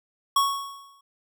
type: tone with exponential decay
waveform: square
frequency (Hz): 1108.7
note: C#6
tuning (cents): 0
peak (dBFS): -17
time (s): 0.36-1.01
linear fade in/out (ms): 5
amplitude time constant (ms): 140
effects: none